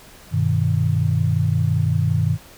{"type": "chord", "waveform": "sine", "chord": "G augmented", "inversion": "none", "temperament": "equal", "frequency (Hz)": [98, 123.47, 155.56], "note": ["G2", "B2", "D#3"], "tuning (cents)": [0, 0, 0], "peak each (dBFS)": [-20, -21, -20], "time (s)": [0.31, 2.38], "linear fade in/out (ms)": 50, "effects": ["pink hiss -45 dBFS RMS until 2.57 s"]}